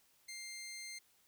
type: tone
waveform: 15% pulse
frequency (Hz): 2100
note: C7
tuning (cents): +6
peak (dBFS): -39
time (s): 0.28-0.99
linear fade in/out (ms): 10
effects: white hiss -71 dBFS RMS until 1.27 s